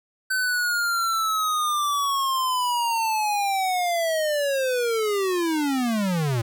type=linear sweep; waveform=square; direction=down; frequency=1532 to 110.2 Hz; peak=-22 dBFS; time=0.3-6.42 s; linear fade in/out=10 ms; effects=none